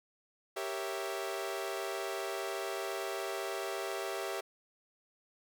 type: chord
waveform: sawtooth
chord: G diminished seventh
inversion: none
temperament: equal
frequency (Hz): 392 / 466.2 / 554.4 / 659.3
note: G4 / Bb4 / Db5 / Fb5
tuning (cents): 0 / 0 / 0 / 0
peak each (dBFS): -35 / -40 / -39 / -37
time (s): 0.56-4.41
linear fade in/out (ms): 10
effects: none